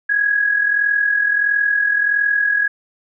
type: tone with amplitude modulation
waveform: sine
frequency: 1661.2 Hz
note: G#6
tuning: in tune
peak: -11 dBFS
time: 0.09-2.68 s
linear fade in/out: 10 ms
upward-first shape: sine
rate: 41.5 Hz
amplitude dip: 60%
effects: none